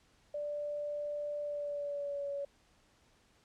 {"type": "tone with pitch glide", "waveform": "sine", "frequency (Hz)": [587.3, 564.7], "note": ["D5", "C#5"], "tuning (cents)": [0, 32], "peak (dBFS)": -35, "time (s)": [0.34, 2.45], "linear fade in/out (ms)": 5, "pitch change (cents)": -68, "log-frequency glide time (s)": [1.41, 2.3], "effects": ["pink hiss -68 dBFS RMS until 3.44 s", "low-pass 8000 Hz 12 dB/octave"]}